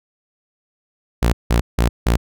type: tone bursts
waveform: sawtooth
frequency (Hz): 58.27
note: A#1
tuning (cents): 0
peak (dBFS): -9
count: 4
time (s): 1.22-2.17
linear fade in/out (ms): 10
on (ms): 110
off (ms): 170
effects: none